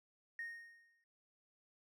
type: tone with exponential decay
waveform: triangle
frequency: 1855 Hz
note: A#6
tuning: 9 cents flat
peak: -37 dBFS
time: 0.39-1.04 s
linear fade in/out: 2 ms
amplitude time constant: 140 ms
effects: noise-tail reverb RT60 0.3 s tail -23 dB re dry + tanh soft clip ceiling -38 dBFS

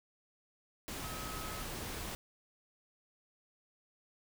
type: tone in noise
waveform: sine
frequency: 1279 Hz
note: D#6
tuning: 47 cents sharp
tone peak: -47 dBFS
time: 1.04-1.62 s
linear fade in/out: 0 ms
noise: pink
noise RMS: -42 dBFS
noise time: 0.88-2.15 s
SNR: -8 dB
effects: none

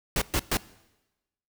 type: noise bursts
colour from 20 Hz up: pink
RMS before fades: -25 dBFS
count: 3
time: 0.16-0.571 s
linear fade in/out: 2 ms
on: 57 ms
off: 120 ms
effects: noise-tail reverb RT60 1.0 s tail -20 dB re dry

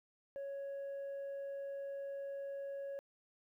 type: tone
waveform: sine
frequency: 555 Hz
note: C#5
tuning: 2 cents sharp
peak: -38 dBFS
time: 0.36-2.99 s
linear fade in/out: 0 ms
effects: tanh soft clip ceiling -40 dBFS + 13-bit

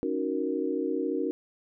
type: chord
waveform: sine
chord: D# minor seventh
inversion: third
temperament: equal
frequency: 277.2 / 311.1 / 370 / 466.2 Hz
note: C#4 / D#4 / F#4 / A#4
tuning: 0 / 0 / 0 / 0 cents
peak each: -32 dBFS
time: 0.03-1.31 s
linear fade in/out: 0 ms
effects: none

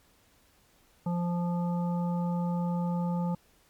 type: harmonic tone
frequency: 174.3 Hz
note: F3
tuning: 3 cents flat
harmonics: 1 / 3 / 5 / 7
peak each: -27 / -39 / -38 / -47 dBFS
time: 1.06-3.35 s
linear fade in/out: 5 ms
effects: pink hiss -64 dBFS RMS until 3.69 s + MP3 96 kbps

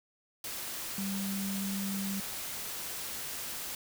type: tone in noise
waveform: sine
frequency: 196 Hz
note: G3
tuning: in tune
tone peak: -33 dBFS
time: 0.98-2.2 s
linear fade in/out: 2 ms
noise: white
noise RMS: -39 dBFS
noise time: 0.44-3.75 s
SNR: +3 dB
effects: none

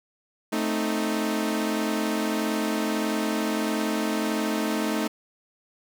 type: chord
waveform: sawtooth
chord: A diminished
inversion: none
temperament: equal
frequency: 220 / 261.6 / 311.1 Hz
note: A3 / C4 / Eb4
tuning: 0 / 0 / 0 cents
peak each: -23 / -29 / -24 dBFS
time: 0.52-5.08 s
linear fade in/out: 10 ms
effects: none

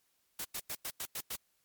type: noise bursts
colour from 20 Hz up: white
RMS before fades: -39 dBFS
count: 7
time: 0.39-1.359 s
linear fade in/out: 5 ms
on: 57 ms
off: 95 ms
effects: white hiss -75 dBFS RMS until 1.64 s + MP3 96 kbps

